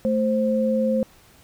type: tone pair together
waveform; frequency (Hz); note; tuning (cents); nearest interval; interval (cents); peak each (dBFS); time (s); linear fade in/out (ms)
sine; 220 / 524.9; A3 / C5; 0 / +5; octave + minor third; 1505; -21; 0.05-1.03; 0
effects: pink hiss -53 dBFS RMS until 1.43 s